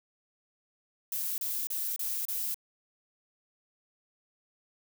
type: noise bursts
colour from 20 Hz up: violet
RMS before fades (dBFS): -33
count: 5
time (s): 1.12-2.544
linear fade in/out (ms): 2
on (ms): 260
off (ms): 31
effects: none